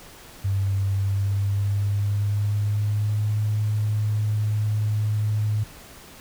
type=tone with pitch glide; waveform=sine; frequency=98 to 106.25 Hz; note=G2 to G#2; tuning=0 to +40 cents; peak=-20 dBFS; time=0.44-5.64 s; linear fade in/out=10 ms; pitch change=+140 cents; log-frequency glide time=0.92-3.41 s; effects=pink hiss -45 dBFS RMS until 6.2 s